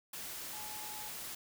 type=tone in noise; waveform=sine; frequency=850 Hz; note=G#5; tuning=40 cents sharp; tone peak=-49 dBFS; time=0.53-1.09 s; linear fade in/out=5 ms; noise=white; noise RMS=-44 dBFS; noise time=0.13-1.35 s; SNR=-8 dB; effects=none